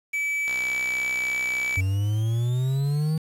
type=tone; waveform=triangle; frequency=2300 Hz; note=D7; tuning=37 cents flat; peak=-22 dBFS; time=0.13-1.81 s; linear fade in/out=10 ms
type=click train; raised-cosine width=0.2 ms; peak=-18 dBFS; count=82; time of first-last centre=0.48-1.758 s; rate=63.4 Hz
type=exponential sweep; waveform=triangle; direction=up; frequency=92.5 to 160 Hz; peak=-19 dBFS; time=1.77-3.18 s; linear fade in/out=5 ms
effects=resampled to 32000 Hz + 7-bit